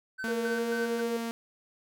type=tone with tremolo; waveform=triangle; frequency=1529 Hz; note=G6; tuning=44 cents flat; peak=-32 dBFS; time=0.18-1.02 s; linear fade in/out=20 ms; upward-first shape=square; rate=3.7 Hz; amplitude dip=80%
type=tone with pitch glide; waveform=sawtooth; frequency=227.4 to 230.6 Hz; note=A#3 to A#3; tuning=-43 to -19 cents; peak=-28 dBFS; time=0.24-1.31 s; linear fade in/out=0 ms; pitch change=+24 cents; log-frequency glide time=0.43-0.66 s
type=tone; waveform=sine; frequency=470.4 Hz; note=A#4; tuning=16 cents sharp; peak=-30 dBFS; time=0.28-1.17 s; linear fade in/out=5 ms
effects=none